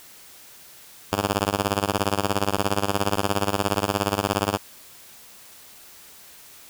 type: tone with tremolo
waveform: 5% pulse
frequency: 100.3 Hz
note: G2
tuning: 40 cents sharp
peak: -6 dBFS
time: 1.12-4.58 s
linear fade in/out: 5 ms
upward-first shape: triangle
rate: 17 Hz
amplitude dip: 100%
effects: white hiss -47 dBFS RMS until 6.69 s